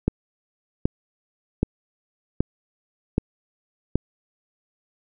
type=click train; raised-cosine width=3 ms; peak=-6 dBFS; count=6; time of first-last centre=0.08-3.956 s; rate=1.29 Hz; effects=none